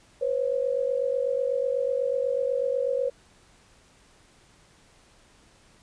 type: tone pair together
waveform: sine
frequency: 495.3 / 543.4 Hz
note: B4 / C#5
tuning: +5 / -35 cents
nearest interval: major second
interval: 160 cents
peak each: -26 dBFS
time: 0.21-3.1 s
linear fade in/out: 10 ms
effects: pink hiss -58 dBFS RMS until 5.82 s + resampled to 22050 Hz